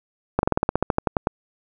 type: slowing click train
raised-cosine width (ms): 1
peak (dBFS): -4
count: 14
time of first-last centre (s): 0.39-1.271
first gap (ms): 41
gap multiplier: 1.08
effects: none